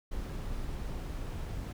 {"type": "noise", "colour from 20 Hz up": "brown", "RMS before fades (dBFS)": -37, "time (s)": [0.11, 1.73], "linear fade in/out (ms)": 10, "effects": []}